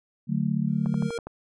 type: chord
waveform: sine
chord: D major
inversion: none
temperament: just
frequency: 146.83 / 183.54 / 220.2 Hz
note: D3 / F#3 / A3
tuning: 0 / -14 / +2 cents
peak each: -27 dBFS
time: 0.27-1.11 s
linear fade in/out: 50 ms
type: tone with exponential growth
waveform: square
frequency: 466.2 Hz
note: A#4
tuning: in tune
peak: -28 dBFS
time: 0.67-1.18 s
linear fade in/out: 2 ms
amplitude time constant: 110 ms
type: click train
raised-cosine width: 1 ms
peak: -22 dBFS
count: 6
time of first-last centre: 0.86-1.27 s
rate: 12.2 Hz
effects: resampled to 22050 Hz